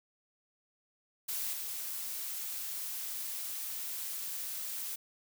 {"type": "noise with level steps", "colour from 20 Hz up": "blue", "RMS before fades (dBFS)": [-36, -39], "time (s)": [1.28, 4.96], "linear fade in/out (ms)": 10, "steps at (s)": 1.53, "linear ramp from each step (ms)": 5, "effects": []}